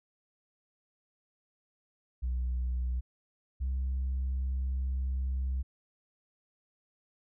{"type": "tone pair in turn", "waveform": "sine", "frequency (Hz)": [62.1, 65.34], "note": ["B1", "C2"], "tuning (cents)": [10, -2], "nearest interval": "minor second", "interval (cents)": 88, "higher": "second", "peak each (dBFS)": -27, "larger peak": "neither", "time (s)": [[2.22, 3.01], [3.6, 5.63]], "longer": "second", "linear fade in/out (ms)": 20, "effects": ["tanh soft clip ceiling -27 dBFS"]}